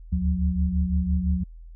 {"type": "tone cluster", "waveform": "sine", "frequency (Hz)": [70.5, 76.4, 181.7], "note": ["C#2", "D#2", "F#3"], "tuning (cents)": [30, -31, -31], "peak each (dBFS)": -25, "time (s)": [0.12, 1.44], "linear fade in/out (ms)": 10, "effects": ["added 41 Hz sine -40 dBFS peak until 1.75 s"]}